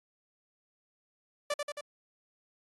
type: tone with echo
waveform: sawtooth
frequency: 585 Hz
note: D5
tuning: 7 cents flat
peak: -25 dBFS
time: 1.5-1.54 s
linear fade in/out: 5 ms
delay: 90 ms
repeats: 3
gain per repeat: -3 dB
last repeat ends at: 1.81 s
effects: AAC 32 kbps